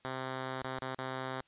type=tone with dropouts; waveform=5% pulse; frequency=130.81 Hz; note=C3; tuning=in tune; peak=-25 dBFS; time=0.05-1.41 s; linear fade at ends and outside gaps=0 ms; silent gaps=0.623-0.646 / 0.791-0.822 / 0.947-0.986 s; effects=white hiss -69 dBFS RMS until 1.47 s + resampled to 8000 Hz

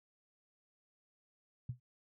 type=tone with exponential decay; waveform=sine; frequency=123.47 Hz; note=B2; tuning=in tune; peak=-33 dBFS; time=1.69-1.8 s; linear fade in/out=5 ms; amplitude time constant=22 ms; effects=none

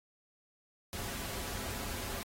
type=noise with comb filter; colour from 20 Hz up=pink; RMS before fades=-40 dBFS; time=0.93-2.23 s; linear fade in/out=0 ms; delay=6.5 ms; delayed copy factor=-0.5; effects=AAC 48 kbps

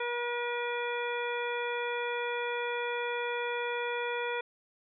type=harmonic tone with a mistuned harmonic; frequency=480.5 Hz; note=B4; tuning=48 cents flat; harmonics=1 / 2 / 3 / 4 / 5 / 7; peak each=-34 / -37 / -39 / -41 / -39 / -45 dBFS; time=0-4.41 s; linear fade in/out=5 ms; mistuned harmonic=7; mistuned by=+20 cents; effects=none

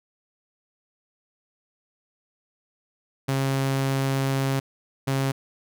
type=tone bursts at uneven times; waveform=sawtooth; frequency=135.4 Hz; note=C#3; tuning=40 cents flat; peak=-18 dBFS; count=2; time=3.28-4.6 / 5.07-5.32 s; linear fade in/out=10 ms; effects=none

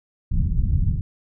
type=low-pass noise; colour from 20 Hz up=pink; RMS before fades=-20 dBFS; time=0.31-1.01 s; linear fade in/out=5 ms; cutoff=150 Hz; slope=24 dB/octave; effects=none

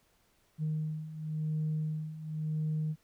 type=beating tone pair; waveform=sine; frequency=154.4 / 155.34 Hz; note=D#3 / D#3; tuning=-13 / -2 cents; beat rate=0.94 Hz; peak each=-36 / -32 dBFS; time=0.58-2.96 s; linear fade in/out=50 ms; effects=tanh soft clip ceiling -26 dBFS + pink hiss -70 dBFS RMS until 3.03 s

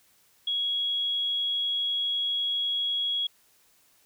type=tone; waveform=sine; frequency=3324 Hz; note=G#7; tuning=1 cent sharp; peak=-25 dBFS; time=0.47-3.27 s; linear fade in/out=5 ms; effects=white hiss -63 dBFS RMS until 4.05 s

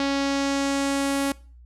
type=tone with low-pass filter sweep; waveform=sawtooth; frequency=277.1 Hz; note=C#4; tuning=1 cent flat; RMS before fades=-24 dBFS; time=0-1.32 s; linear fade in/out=2 ms; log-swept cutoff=4700 to 11000 Hz; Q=1.6; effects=noise-tail reverb RT60 0.4 s tail -21 dB re dry + added 60 Hz sine -45 dBFS peak until 1.65 s

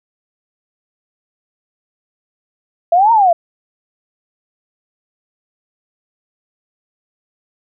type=exponential two-way sweep; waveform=sine; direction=up then down; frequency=659.3 to 942 to 659.3 Hz; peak=-7 dBFS; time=2.92-3.33 s; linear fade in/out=5 ms; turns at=3.12 s; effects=none

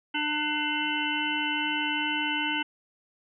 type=harmonic tone; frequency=299.6 Hz; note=D4; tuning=35 cents sharp; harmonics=1 / 3 / 5 / 7 / 9 / 10; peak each=-33 / -33 / -33 / -34 / -33 / -32 dBFS; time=0.14-2.63 s; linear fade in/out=10 ms; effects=none

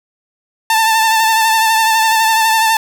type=tone with vibrato; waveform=sawtooth; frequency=889 Hz; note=A5; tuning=18 cents sharp; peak=-6 dBFS; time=0.7-2.77 s; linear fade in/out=2 ms; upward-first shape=triangle; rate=12 Hz; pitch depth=37 cents each way; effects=none

